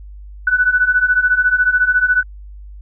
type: beating tone pair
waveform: sine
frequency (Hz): 1480 / 1494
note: F#6 / F#6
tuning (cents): 0 / +16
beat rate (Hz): 14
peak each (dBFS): -16 / -13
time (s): 0.47-2.23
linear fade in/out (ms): 5
effects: added 50 Hz sine -32 dBFS peak until 2.81 s